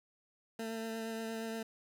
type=tone with vibrato; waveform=20% pulse; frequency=224.6 Hz; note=A3; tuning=36 cents sharp; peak=-33 dBFS; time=0.59-1.63 s; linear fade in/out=5 ms; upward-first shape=triangle; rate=8.5 Hz; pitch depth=18 cents each way; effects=none